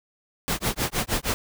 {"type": "noise with tremolo", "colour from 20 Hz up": "pink", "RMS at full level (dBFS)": -23, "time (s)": [0.48, 1.34], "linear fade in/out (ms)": 0, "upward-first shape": "sine", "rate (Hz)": 6.4, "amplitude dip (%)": 100, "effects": []}